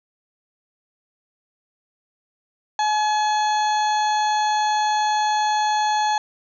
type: harmonic tone with a mistuned harmonic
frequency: 850 Hz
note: G#5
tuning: 40 cents sharp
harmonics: 1 / 2 / 3 / 4 / 5 / 7 / 8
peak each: -18 / -29 / -38 / -33 / -33 / -42 / -35 dBFS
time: 2.79-6.18 s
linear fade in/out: 2 ms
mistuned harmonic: 8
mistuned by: -55 cents
effects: none